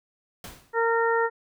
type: noise with exponential decay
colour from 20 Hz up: pink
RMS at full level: -37 dBFS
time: 0.44-0.83 s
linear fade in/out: 2 ms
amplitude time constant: 83 ms
type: harmonic tone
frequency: 459.9 Hz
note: A#4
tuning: 23 cents flat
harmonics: 1 / 2 / 3 / 4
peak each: -23 / -26 / -28 / -29 dBFS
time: 0.73-1.3 s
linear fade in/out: 50 ms
effects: none